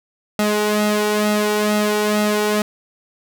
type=tone with flanger; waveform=sawtooth; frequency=210.2 Hz; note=G#3; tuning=21 cents sharp; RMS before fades=-18 dBFS; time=0.39-2.62 s; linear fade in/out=2 ms; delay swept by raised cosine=1.5 to 2.15 ms; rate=2.2 Hz; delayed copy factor=+0.7; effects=none